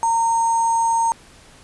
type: tone with sample-and-hold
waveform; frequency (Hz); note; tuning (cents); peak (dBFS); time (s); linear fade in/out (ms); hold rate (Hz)
sine; 917; A#5; -29; -15; 0.03-1.12; 0; 7350
effects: pink hiss -47 dBFS RMS until 1.63 s + resampled to 24000 Hz